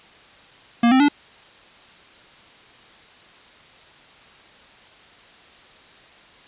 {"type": "tone with pitch steps", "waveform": "square", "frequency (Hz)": [235.4, 261.2, 289.8], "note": ["A#3", "C4", "D4"], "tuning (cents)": [17, -3, -23], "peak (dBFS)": -13, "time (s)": [0.83, 1.085], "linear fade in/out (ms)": 5, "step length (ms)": 85, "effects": ["white hiss -48 dBFS RMS until 6.47 s", "resampled to 8000 Hz"]}